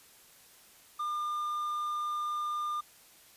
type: tone with hard clipping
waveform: triangle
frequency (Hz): 1204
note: D6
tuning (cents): +43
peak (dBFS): -32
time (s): 0.99-2.81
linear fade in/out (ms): 10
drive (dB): 6
effects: white hiss -58 dBFS RMS until 3.36 s + resampled to 32000 Hz